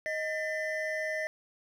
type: tone cluster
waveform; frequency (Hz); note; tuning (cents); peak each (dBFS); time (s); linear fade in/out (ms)
triangle; 625 / 1794 / 2010; D#5 / A6 / B6; +8 / +33 / +30; -32 / -34 / -35; 0.06-1.27; 0
effects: none